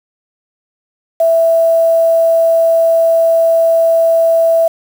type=tone with quantisation; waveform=sine; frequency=660 Hz; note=E5; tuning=2 cents sharp; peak=-7 dBFS; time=1.2-4.68 s; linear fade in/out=5 ms; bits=5; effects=none